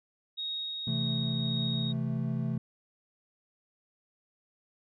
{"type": "tone with tremolo", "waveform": "sine", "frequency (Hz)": 3756, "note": "A#7", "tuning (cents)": 12, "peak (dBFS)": -32, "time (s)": [0.37, 1.93], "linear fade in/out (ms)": 20, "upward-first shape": "sine", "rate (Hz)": 1.8, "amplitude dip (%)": 25}
{"type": "chord", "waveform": "triangle", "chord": "A minor", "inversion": "first", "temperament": "equal", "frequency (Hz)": [130.81, 164.81, 220], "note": ["C3", "E3", "A3"], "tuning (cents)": [0, 0, 0], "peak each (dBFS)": [-30, -33, -32], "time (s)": [0.87, 2.58], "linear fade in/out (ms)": 5}
{"effects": []}